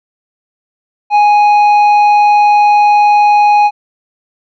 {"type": "tone with tanh clipping", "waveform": "triangle", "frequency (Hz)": 830.6, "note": "G#5", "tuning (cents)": 0, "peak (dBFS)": -6, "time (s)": [1.1, 3.71], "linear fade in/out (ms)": 50, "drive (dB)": 11, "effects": []}